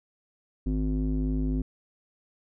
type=tone with low-pass filter; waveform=square; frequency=51.8 Hz; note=G#1; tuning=4 cents flat; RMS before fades=-27 dBFS; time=0.66-1.62 s; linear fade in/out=5 ms; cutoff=280 Hz; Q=4.3; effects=none